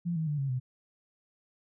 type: tone with pitch steps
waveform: sine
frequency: 172 / 159.56 / 148.01 / 137.31 / 127.37 Hz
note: F3 / D#3 / D3 / C#3 / C3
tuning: -26 / +44 / +14 / -16 / -46 cents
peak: -28 dBFS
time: 0.05-0.6 s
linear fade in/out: 20 ms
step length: 110 ms
effects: none